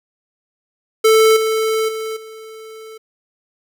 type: tone with level steps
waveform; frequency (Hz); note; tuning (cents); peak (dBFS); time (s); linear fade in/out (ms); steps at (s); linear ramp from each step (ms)
square; 440.7; A4; +3; -9 / -16 / -23 / -34; 1.04-2.98; 10; 1.36 / 1.88 / 2.16; 10
effects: none